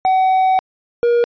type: tone pair in turn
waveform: triangle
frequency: 754 / 475 Hz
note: F#5 / A#4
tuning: +32 / +33 cents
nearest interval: minor sixth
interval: 799 cents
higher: first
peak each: -9 dBFS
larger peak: neither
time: 0.05-0.59 / 1.03-1.24 s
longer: first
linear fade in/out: 0 ms
effects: resampled to 11025 Hz